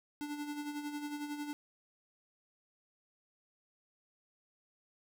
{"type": "tone with tremolo", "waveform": "square", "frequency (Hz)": 293.7, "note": "D4", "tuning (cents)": 0, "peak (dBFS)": -37, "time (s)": [0.21, 1.53], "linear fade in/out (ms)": 0, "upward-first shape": "sine", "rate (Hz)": 11, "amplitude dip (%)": 55, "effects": []}